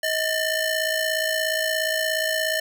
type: ring-modulated tone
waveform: sawtooth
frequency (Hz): 1207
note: D6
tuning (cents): +47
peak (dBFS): -15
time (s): 0.03-2.6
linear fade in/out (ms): 5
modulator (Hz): 575
effects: none